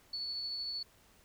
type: tone with tremolo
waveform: sine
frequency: 4435 Hz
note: C#8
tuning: in tune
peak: -35 dBFS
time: 0.13-0.83 s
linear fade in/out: 5 ms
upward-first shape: triangle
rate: 13 Hz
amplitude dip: 25%
effects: pink hiss -64 dBFS RMS until 1.24 s